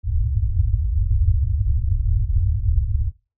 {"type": "low-pass noise", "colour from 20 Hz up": "white", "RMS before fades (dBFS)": -19, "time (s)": [0.03, 3.12], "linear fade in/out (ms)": 50, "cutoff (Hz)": 110, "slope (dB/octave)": 96, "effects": ["noise-tail reverb RT60 0.3 s tail -21 dB re dry"]}